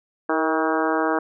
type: harmonic tone with a mistuned harmonic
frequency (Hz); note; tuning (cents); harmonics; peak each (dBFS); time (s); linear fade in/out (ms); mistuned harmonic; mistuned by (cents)
159.7; D#3; +45; 2 / 3 / 4 / 5 / 6 / 7 / 8 / 9 / 10; -24 / -26 / -27 / -28 / -29 / -29 / -30 / -31 / -31; 0.29-1.19; 5; 3; -41
effects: none